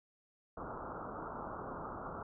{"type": "low-pass noise", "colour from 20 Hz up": "white", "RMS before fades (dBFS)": -44, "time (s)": [0.57, 2.23], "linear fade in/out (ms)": 5, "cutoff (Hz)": 1400, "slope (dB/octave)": 96, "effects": []}